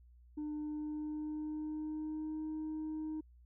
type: tone with pitch glide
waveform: sine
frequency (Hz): 300.8 to 311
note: D4 to D#4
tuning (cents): +42 to -1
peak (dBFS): -35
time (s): 0.37-3.21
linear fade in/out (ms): 10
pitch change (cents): +57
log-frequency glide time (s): 0.56-2.43
effects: tanh soft clip ceiling -36 dBFS + added 60 Hz sine -58 dBFS peak until 3.45 s